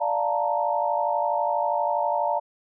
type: chord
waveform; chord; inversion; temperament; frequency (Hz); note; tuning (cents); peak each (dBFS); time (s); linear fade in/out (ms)
sine; Bb major seventh; first; equal; 587.3 / 698.5 / 880 / 932.3; D5 / F5 / A5 / Bb5; 0 / 0 / 0 / 0; -27; 0-2.4; 20
effects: none